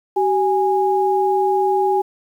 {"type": "tone pair together", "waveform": "sine", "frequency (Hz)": [382.9, 824.6], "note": ["G4", "G#5"], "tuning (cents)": [-41, -13], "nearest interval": "octave + minor second", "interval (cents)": 1328, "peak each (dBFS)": -17, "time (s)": [0.16, 2.02], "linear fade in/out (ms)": 10, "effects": ["8-bit"]}